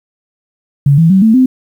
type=tone with pitch steps; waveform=sine; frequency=141.3 / 164.2 / 190.8 / 221.7 / 257.7 Hz; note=C#3 / E3 / G3 / A3 / C4; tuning=+34 / -6 / -47 / +13 / -26 cents; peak=-4 dBFS; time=0.86-1.46 s; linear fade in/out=5 ms; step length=120 ms; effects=7-bit